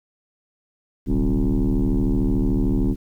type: tone with frequency modulation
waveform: sine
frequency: 117.2 Hz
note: A#2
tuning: 10 cents sharp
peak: -15 dBFS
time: 1.06-2.96 s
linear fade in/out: 50 ms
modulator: 73.4 Hz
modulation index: 2.8
effects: tanh soft clip ceiling -14 dBFS + 9-bit